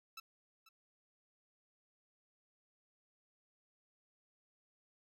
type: tone with echo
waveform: 15% pulse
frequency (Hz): 1318.5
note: E6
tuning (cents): 0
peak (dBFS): -40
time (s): 0.17-0.2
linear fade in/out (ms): 5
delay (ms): 490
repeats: 1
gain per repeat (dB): -15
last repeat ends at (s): 0.69
effects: none